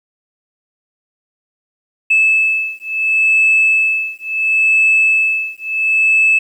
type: beating tone pair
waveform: sine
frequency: 2614 / 2614.72 Hz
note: E7 / E7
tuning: -15 / -15 cents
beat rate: 0.72 Hz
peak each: -13 dBFS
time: 2.1-6.39 s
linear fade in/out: 10 ms
effects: tanh soft clip ceiling -4 dBFS + 8-bit